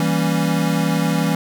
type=chord; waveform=square; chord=E diminished seventh; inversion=none; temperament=equal; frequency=164.81 / 196 / 233.1 / 277.2 Hz; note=E3 / G3 / Bb3 / Db4; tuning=0 / 0 / 0 / 0 cents; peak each=-20 / -23 / -26 / -24 dBFS; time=0-1.35 s; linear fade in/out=2 ms; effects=none